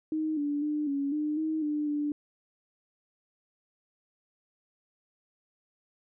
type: tone with pitch steps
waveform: sine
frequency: 312.3 / 290.2 / 299.5 / 280.1 / 301.3 / 314.9 / 298.5 / 294.2 Hz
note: D#4 / D4 / D4 / C#4 / D4 / D#4 / D4 / D4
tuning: +7 / -21 / +34 / +18 / +44 / +21 / +28 / +3 cents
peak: -27 dBFS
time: 0.12-2.12 s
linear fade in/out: 2 ms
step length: 250 ms
effects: none